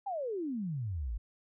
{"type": "exponential sweep", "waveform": "sine", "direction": "down", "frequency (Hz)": [832, 48.78], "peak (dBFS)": -33, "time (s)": [0.06, 1.18], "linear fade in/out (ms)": 10, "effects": []}